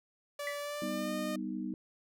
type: tone with pitch glide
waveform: sawtooth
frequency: 578 to 611.7 Hz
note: D5 to D#5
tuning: -28 to -30 cents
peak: -33 dBFS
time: 0.39-1.36 s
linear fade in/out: 5 ms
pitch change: +98 cents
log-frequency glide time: 0.6-1.14 s
type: tone with exponential decay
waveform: sine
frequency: 1975.5 Hz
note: B6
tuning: in tune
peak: -32 dBFS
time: 0.47-0.64 s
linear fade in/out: 1 ms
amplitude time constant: 36 ms
type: chord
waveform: sine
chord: G augmented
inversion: none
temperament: equal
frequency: 196 / 246.9 / 311.1 Hz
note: G3 / B3 / D#4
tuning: 0 / 0 / 0 cents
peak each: -39 dBFS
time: 0.82-1.74 s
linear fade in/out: 2 ms
effects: none